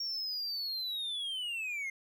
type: linear sweep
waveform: triangle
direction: down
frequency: 5560 to 2093 Hz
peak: -33 dBFS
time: 0-1.9 s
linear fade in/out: 5 ms
effects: none